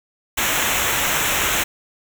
pink noise with comb filter, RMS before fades -20 dBFS, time 0.37-1.64 s, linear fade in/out 10 ms, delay 0.21 ms, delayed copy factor -0.75, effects none

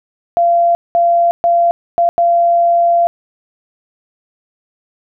sine tone bursts at uneven times, 687 Hz, F5, 29 cents flat, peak -8 dBFS, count 5, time 0.37-0.75 / 0.95-1.31 / 1.44-1.71 / 1.98-2.09 / 2.18-3.07 s, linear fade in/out 0 ms, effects none

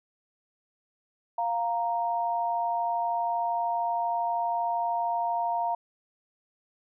sine tone pair together, 699.2 / 932 Hz, F5 / A#5, +2 / -1 cents, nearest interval perfect fourth, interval 497 cents, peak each -28 dBFS, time 1.38-5.75 s, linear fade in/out 5 ms, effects none

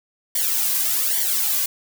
blue noise with flanger, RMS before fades -21 dBFS, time 0.35-1.66 s, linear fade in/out 5 ms, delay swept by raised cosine 0.76 to 2.26 ms, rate 1.2 Hz, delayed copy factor -0.85, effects none

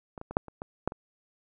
clicks, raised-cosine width 1 ms, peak -26 / -25 / -24 / -8 / -29 / -22 / -12 / -25 dBFS, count 8, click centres 0.178 / 0.214 / 0.31 / 0.369 / 0.483 / 0.619 / 0.876 / 0.921 s, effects none

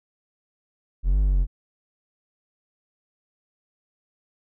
triangle exponential two-way sweep, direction up then down, 41.2 to 51.1 to 43.38 Hz, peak -15 dBFS, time 1.03-1.47 s, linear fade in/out 50 ms, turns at 1.19 s, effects none

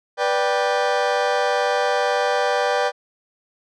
sawtooth chord, G major, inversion first, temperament just, 490 / 588 / 784 Hz, B4 / D5 / G5, -14 / +2 / 0 cents, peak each -18 dBFS, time 0.17-2.92 s, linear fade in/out 50 ms, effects low-pass 4000 Hz 12 dB/octave

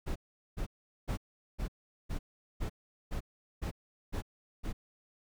brown noise bursts, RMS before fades -34 dBFS, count 10, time 0.06-4.73 s, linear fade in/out 20 ms, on 98 ms, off 410 ms, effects none

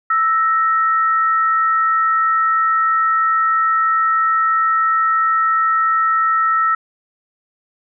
sine tone pair together, 1318.5 / 1864.7 Hz, E6 / A#6, 0 / 0 cents, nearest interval tritone, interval 600 cents, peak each -13 / -22 dBFS, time 0.1-6.75 s, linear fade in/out 5 ms, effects none

